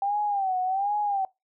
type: tone with vibrato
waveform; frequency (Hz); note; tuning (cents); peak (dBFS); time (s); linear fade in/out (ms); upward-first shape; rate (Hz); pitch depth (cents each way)
sine; 784; G5; 0; -23; 0.02-1.25; 2; sine; 1.3; 110
effects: noise-tail reverb RT60 0.2 s tail -22 dB re dry